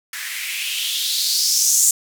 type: noise with band-pass filter sweep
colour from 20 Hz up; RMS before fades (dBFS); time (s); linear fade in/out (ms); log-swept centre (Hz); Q
violet; -20; 0.13-1.91; 2; 1700 to 7400; 4.2
effects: none